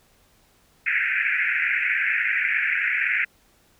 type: band-pass noise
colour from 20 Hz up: white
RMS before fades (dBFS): -23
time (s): 0.86-3.25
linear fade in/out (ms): 10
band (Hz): 1500 to 2500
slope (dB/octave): 96
effects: pink hiss -60 dBFS RMS until 3.79 s